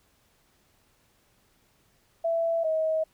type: tone pair in turn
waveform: sine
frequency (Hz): 665 / 635.1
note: E5 / D#5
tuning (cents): +15 / +35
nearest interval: minor second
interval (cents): 80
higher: first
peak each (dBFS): -23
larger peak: neither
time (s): 2.24-2.64 / 2.64-3.04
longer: neither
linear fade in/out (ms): 10
effects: pink hiss -66 dBFS RMS until 3.13 s